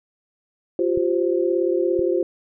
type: chord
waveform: sine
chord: F suspended second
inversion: none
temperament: equal with one note detuned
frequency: 349.2 / 386.6 / 523.3 Hz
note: F4 / G4 / C5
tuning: 0 / -24 / 0 cents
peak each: -20 / -23 / -24 dBFS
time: 0.79-2.23 s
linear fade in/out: 2 ms
type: clicks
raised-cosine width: 5 ms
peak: -22 / -23 dBFS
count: 2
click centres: 0.975 / 1.993 s
effects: none